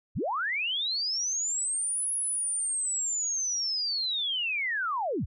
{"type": "linear two-way sweep", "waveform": "sine", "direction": "up then down", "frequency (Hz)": [34.58, 10548, 34.58], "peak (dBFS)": -27, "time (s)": [0.15, 5.26], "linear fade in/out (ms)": 20, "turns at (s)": 2.12, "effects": []}